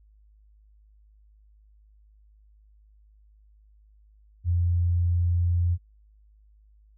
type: tone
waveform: sine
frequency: 86.9 Hz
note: F2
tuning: 8 cents flat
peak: -20 dBFS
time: 4.44-5.78 s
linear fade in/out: 50 ms
effects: added 52 Hz sine -54 dBFS peak until 6.97 s

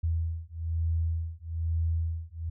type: beating tone pair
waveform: sine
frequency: 81.7 / 82.8 Hz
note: E2 / E2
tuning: -15 / +8 cents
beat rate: 1.1 Hz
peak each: -30 dBFS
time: 0.03-2.5 s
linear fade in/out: 10 ms
effects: none

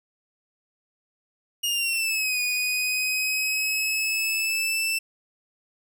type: linear two-way sweep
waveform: sawtooth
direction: down then up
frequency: 2865 to 2465 to 2665 Hz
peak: -20 dBFS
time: 1.63-4.99 s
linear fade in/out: 10 ms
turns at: 2.41 s
effects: none

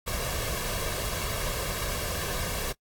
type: noise with comb filter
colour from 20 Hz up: pink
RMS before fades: -31 dBFS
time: 0.06-2.73 s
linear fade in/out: 20 ms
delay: 1.8 ms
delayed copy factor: +0.6
effects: noise-tail reverb RT60 0.1 s tail -24 dB re dry + AAC 64 kbps

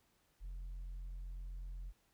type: tone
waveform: sine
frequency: 43.95 Hz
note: F1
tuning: 12 cents sharp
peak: -40 dBFS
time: 0.4-1.93 s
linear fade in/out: 50 ms
effects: tanh soft clip ceiling -42 dBFS + pink hiss -75 dBFS RMS until 2.13 s

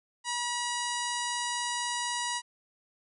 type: harmonic tone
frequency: 964 Hz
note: B5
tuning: 42 cents flat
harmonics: 1 / 2 / 3 / 4 / 5 / 6 / 7 / 8 / 9 / 10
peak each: -34 / -37 / -39 / -40 / -41 / -42 / -42 / -43 / -44 / -44 dBFS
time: 0.24-2.42 s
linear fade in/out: 50 ms
effects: none

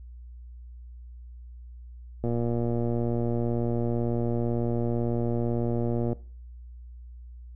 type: click train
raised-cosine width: 2 ms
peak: -16 dBFS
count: 460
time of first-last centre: 2.24-6.13 s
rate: 118 Hz
effects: noise-tail reverb RT60 0.4 s tail -19 dB re dry + added 60 Hz sine -41 dBFS peak until 7.55 s

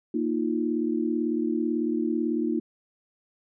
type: chord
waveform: sine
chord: Bb suspended fourth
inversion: none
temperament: equal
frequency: 233.1 / 311.1 / 349.2 Hz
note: Bb3 / Eb4 / F4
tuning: 0 / 0 / 0 cents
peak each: -28 / -27 / -29 dBFS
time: 0.14-2.6 s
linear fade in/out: 5 ms
effects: none

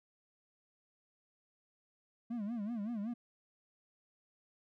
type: tone with vibrato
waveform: triangle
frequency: 220 Hz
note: A3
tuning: in tune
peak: -34 dBFS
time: 2.3-3.14 s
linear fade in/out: 10 ms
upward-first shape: sine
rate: 5.3 Hz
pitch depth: 170 cents each way
effects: none

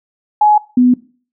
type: tone pair in turn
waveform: sine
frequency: 842 / 248.4 Hz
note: G#5 / B3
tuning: +24 / +10 cents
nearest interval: octave + major sixth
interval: 2114 cents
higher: first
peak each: -6 dBFS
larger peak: neither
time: 0.41-0.58 / 0.77-0.94 s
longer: neither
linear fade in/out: 5 ms
effects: noise-tail reverb RT60 0.4 s tail -20 dB re dry

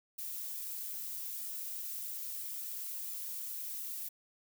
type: noise with flanger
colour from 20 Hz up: violet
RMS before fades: -41 dBFS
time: 0.18-4.09 s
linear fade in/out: 10 ms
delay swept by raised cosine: 1.8 to 3.3 ms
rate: 2.4 Hz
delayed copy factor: -0.5
effects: none

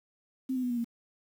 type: tone with pitch steps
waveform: sine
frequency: 261.6 / 254.3 / 247.2 / 240.3 / 233.6 Hz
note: C4 / C4 / B3 / B3 / A#3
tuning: 0 / -49 / +2 / -47 / +4 cents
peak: -28 dBFS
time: 0.49-0.845 s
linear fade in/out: 10 ms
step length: 71 ms
effects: 9-bit

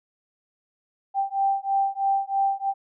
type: beating tone pair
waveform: sine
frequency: 784 / 787.1 Hz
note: G5 / G5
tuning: 0 / +7 cents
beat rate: 3.1 Hz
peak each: -24 dBFS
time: 1.14-2.74 s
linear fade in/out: 50 ms
effects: none

